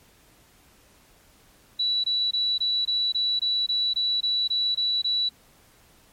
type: tone bursts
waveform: sine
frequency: 3938 Hz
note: B7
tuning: 6 cents flat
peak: -21 dBFS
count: 13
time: 1.79-5.292 s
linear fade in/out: 10 ms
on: 250 ms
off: 21 ms
effects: pink hiss -57 dBFS RMS until 6.12 s + MP3 64 kbps